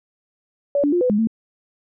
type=tone with pitch steps; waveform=sine; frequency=569 / 289.5 / 352.5 / 501 / 207.2 / 224.4 Hz; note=C#5 / D4 / F4 / B4 / G#3 / A3; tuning=+45 / -25 / +16 / +25 / -4 / +34 cents; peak=-15 dBFS; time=0.75-1.272 s; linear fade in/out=2 ms; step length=87 ms; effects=none